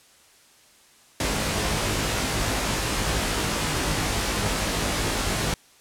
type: noise with comb filter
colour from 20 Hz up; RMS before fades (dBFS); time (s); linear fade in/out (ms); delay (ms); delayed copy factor
pink; -25; 1.2-5.54; 2; 19; +1
effects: white hiss -55 dBFS RMS until 5.8 s + low-pass 10000 Hz 12 dB/octave